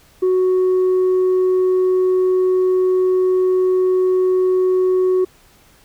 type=tone with tanh clipping; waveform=sine; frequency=370 Hz; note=F#4; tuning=in tune; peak=-13 dBFS; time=0.22-5.25 s; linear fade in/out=10 ms; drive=1 dB; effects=pink hiss -51 dBFS RMS until 5.84 s